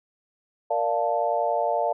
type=chord; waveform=sine; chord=Bb major seventh; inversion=none; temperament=equal; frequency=466.2 / 587.3 / 698.5 / 880 Hz; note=Bb4 / D5 / F5 / A5; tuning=0 / 0 / 0 / 0 cents; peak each=-30 / -26 / -25 / -28 dBFS; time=0.7-1.93 s; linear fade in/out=10 ms; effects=none